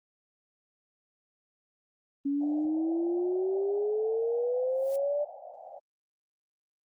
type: exponential sweep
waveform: sine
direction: up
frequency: 278 to 593 Hz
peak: -26 dBFS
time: 2.25-5.25 s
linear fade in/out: 10 ms
type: band-pass noise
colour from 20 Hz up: white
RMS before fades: -46 dBFS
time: 2.4-5.8 s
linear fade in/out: 20 ms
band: 540 to 790 Hz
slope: 96 dB/octave
type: noise with exponential growth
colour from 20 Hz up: blue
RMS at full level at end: -46 dBFS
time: 4.67-4.96 s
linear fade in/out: 2 ms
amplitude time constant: 63 ms
effects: Opus 24 kbps